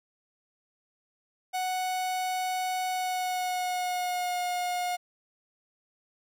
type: tone with pitch glide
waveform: 45% pulse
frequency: 740 to 716.9 Hz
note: F#5 to F5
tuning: 0 to +45 cents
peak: -28 dBFS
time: 1.53-4.97 s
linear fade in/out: 20 ms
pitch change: -55 cents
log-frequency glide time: 2.89-4.39 s
effects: none